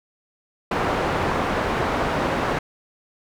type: low-pass noise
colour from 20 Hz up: white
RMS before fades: -23 dBFS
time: 0.71-2.59 s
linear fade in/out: 5 ms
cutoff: 1100 Hz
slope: 12 dB/octave
effects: none